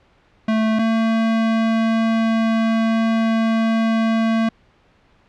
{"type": "tone pair in turn", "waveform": "square", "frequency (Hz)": [220, 224.9], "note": ["A3", "A3"], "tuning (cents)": [0, 38], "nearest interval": "unison", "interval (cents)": 38, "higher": "second", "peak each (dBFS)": -16, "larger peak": "neither", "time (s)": [[0.48, 0.79], [0.79, 4.49]], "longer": "second", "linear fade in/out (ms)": 5, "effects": ["pink hiss -56 dBFS RMS until 5.28 s", "low-pass 3000 Hz 12 dB/octave"]}